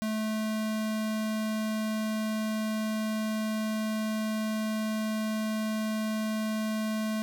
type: tone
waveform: square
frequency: 217.2 Hz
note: A3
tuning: 22 cents flat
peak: -29 dBFS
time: 0.02-7.22 s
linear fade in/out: 0 ms
effects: none